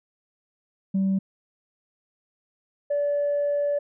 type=tone pair in turn; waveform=sine; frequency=192.8 / 577.7 Hz; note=G3 / D5; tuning=-28 / -29 cents; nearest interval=octave + perfect fifth; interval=1899 cents; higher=second; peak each=-18 / -20 dBFS; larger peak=first; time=0.94-1.19 / 2.9-3.79 s; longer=second; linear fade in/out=10 ms; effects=tanh soft clip ceiling -18 dBFS